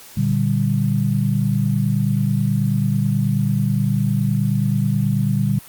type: chord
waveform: sine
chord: G minor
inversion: first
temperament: just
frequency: 117.6 / 147 / 196 Hz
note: Bb2 / D3 / G3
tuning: +16 / +2 / 0 cents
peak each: -20 dBFS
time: 0.17-5.59 s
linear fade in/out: 5 ms
effects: white hiss -42 dBFS RMS until 5.68 s + Opus 48 kbps